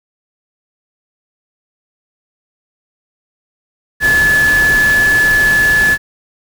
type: tone in noise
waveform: sine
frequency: 1721 Hz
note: A6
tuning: 39 cents flat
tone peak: -8 dBFS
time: 4-5.98 s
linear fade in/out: 50 ms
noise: pink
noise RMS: -21 dBFS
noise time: 4-5.98 s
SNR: +10 dB
effects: none